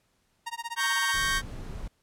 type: tone with tremolo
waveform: sawtooth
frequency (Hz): 932.3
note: A#5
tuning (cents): 0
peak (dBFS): -27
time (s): 0.46-1.13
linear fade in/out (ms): 10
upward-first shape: sine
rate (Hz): 16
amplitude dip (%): 100
type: chord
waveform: sawtooth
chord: G diminished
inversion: second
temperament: equal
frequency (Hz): 1108.7 / 1568 / 1864.7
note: Db6 / G6 / Bb6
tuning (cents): 0 / 0 / 0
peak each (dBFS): -27 / -24 / -27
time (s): 0.76-1.42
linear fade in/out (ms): 50
type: noise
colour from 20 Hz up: brown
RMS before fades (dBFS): -37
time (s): 1.14-1.88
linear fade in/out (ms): 5
effects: pink hiss -71 dBFS RMS until 2.02 s + low-pass 12000 Hz 12 dB/octave